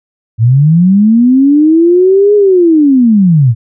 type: linear two-way sweep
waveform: sine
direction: up then down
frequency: 107.1 to 419 to 107.1 Hz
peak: -3 dBFS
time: 0.38-3.55 s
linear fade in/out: 50 ms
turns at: 2.35 s
effects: none